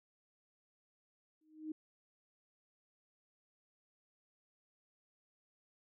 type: tone with exponential growth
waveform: sine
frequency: 311.1 Hz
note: D#4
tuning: in tune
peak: -36 dBFS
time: 1.41-1.72 s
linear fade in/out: 5 ms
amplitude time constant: 67 ms
effects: none